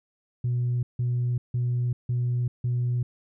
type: tone bursts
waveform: sine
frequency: 122.4 Hz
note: B2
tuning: 15 cents flat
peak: -21 dBFS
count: 5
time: 0.44-3.03 s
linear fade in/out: 5 ms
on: 390 ms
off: 160 ms
effects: tanh soft clip ceiling -20 dBFS